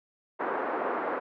pink band-pass noise, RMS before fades -31 dBFS, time 0.39-1.2 s, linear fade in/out 20 ms, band 330 to 1500 Hz, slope 24 dB/octave, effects none

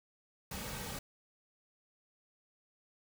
pink noise with comb filter, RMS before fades -42 dBFS, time 0.51-0.99 s, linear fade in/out 5 ms, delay 2.9 ms, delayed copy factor -0.55, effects none

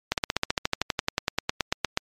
slowing click train, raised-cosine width 0.2 ms, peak -5 dBFS, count 22, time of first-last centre 0.12-1.974 s, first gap 58 ms, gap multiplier 1.04, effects MP3 64 kbps

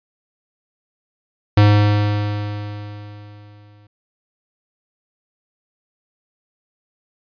square tone with exponential decay, 103.83 Hz, G#2, in tune, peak -8 dBFS, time 1.57-3.87 s, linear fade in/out 5 ms, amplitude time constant 500 ms, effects resampled to 11025 Hz

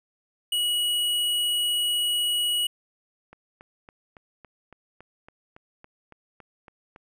square tone, 2916 Hz, F#7, 26 cents flat, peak -23 dBFS, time 0.52-2.67 s, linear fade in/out 5 ms
click train, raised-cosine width 0.5 ms, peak -31 dBFS, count 14, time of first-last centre 3.33-6.961 s, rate 3.58 Hz
effects none

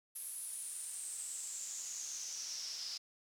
pink noise with band-pass filter sweep, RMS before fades -44 dBFS, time 0.15-2.98 s, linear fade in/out 10 ms, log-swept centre 11000 to 5000 Hz, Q 7.4, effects none

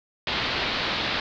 white low-pass noise, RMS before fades -27 dBFS, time 0.27-1.2 s, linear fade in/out 2 ms, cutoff 4400 Hz, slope 48 dB/octave, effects none

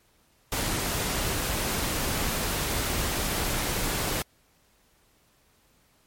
pink noise, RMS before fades -28 dBFS, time 0.52-4.22 s, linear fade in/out 2 ms, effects pink hiss -64 dBFS RMS until 6.06 s + MP3 64 kbps

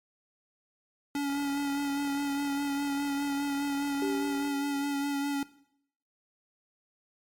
square tone with vibrato, 282.4 Hz, C#4, 32 cents sharp, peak -29 dBFS, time 1.15-5.43 s, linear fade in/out 2 ms, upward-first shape sine, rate 4.9 Hz, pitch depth 21 cents each way
click train, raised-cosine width 0.5 ms, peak -32 dBFS, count 128, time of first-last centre 1.3-4.475 s, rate 40 Hz
sine tone with exponential decay, 392 Hz, G4, in tune, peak -29 dBFS, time 4.02-5.4 s, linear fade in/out 1 ms, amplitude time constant 300 ms
effects noise-tail reverb RT60 0.7 s tail -18 dB re dry + MP3 96 kbps

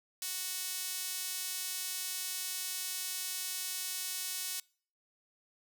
sawtooth tone with high-pass filter, 370 Hz, F#4, in tune, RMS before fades -38 dBFS, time 0.22-4.6 s, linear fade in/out 2 ms, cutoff 5200 Hz, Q 0.58, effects noise-tail reverb RT60 0.5 s tail -26 dB re dry

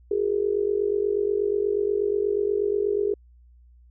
sine tone with amplitude modulation, 408.8 Hz, G#4, 27 cents flat, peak -17 dBFS, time 0.11-3.14 s, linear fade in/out 5 ms, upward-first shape sine, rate 48.3 Hz, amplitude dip 85%, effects added 60 Hz sine -50 dBFS peak until 3.9 s

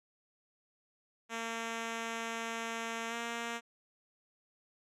5% pulse tone with pitch glide, 228.5 to 233.4 Hz, A#3 to A#3, -34 to +2 cents, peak -25 dBFS, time 1.29-3.61 s, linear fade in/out 50 ms, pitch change +36 cents, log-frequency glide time 3.09-3.14 s, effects low-pass 8000 Hz 12 dB/octave

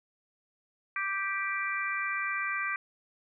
harmonic tone, 392 Hz, G4, in tune, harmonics 3 / 4 / 5 / 6, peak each -35 / -35 / -35 / -35 dBFS, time 0.96-2.76 s, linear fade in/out 2 ms, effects none

